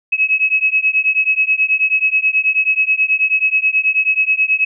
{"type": "beating tone pair", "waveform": "sine", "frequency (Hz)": [2562, 2571.3], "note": ["E7", "E7"], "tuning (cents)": [-50, -44], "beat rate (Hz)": 9.3, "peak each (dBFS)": [-15, -15], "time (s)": [0.12, 4.65], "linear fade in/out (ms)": 10, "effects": []}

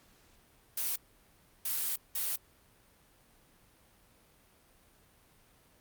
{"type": "noise bursts at uneven times", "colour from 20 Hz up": "blue", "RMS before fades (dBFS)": -33, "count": 3, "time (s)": [[0.77, 0.96], [1.65, 1.96], [2.15, 2.36]], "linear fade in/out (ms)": 5, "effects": ["pink hiss -64 dBFS RMS until 5.8 s", "Opus 48 kbps"]}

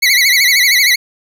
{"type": "tone with vibrato", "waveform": "25% pulse", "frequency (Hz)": 2093, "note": "C7", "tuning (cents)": 0, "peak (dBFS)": -4, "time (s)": [0.02, 0.96], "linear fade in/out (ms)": 10, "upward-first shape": "sine", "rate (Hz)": 13, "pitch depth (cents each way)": 130, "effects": []}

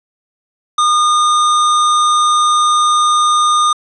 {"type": "tone", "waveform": "square", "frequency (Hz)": 1220, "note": "D#6", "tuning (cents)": -34, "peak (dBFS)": -10, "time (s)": [0.78, 3.73], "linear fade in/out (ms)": 5, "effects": ["resampled to 22050 Hz", "7-bit"]}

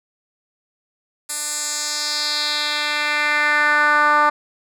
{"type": "tone with band-pass filter sweep", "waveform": "10% pulse", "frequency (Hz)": 297.2, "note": "D4", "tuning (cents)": 21, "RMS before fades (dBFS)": -19, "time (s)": [1.29, 4.3], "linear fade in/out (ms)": 10, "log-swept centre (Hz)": [9300, 1100], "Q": 2.4, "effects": []}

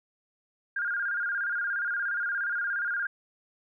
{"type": "tone with vibrato", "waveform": "sine", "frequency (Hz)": 1512, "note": "F#6", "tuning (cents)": 37, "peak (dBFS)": -27, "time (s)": [0.76, 3.07], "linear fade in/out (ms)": 5, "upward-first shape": "square", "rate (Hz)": 17, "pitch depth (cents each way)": 99, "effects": []}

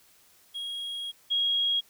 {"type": "tone pair in turn", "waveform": ["triangle", "sine"], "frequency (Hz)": [3288, 3288], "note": ["G#7", "G#7"], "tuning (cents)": [-18, -18], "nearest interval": "unison", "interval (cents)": 0, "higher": "neither", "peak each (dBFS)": [-31, -23], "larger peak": "second", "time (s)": [[0.54, 1.12], [1.3, 1.81]], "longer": "first", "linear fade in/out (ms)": 20, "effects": ["white hiss -60 dBFS RMS until 1.89 s"]}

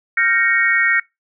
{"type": "chord", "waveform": "sine", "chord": "G half-diminished seventh", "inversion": "third", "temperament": "equal with one note detuned", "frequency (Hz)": [1382.5, 1568, 1864.7, 2217], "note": ["F6", "G6", "Bb6", "Db7"], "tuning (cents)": [-18, 0, 0, 0], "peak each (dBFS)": [-21, -21, -16, -18], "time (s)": [0.17, 1], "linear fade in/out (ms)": 5, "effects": ["noise-tail reverb RT60 0.2 s tail -23 dB re dry"]}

